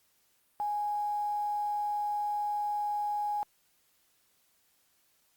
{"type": "tone with quantisation", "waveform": "sine", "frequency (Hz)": 830.6, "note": "G#5", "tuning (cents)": 0, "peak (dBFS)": -29, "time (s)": [0.6, 3.43], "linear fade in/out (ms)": 0, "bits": 9, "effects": ["white hiss -70 dBFS RMS until 5.36 s", "Opus 48 kbps"]}